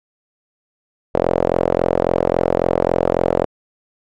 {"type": "tone with band-pass filter", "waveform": "sawtooth", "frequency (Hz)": 43.65, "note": "F1", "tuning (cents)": 0, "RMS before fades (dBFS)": -17, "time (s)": [1.14, 3.45], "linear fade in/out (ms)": 10, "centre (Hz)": 550, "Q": 3, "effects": ["AAC 48 kbps"]}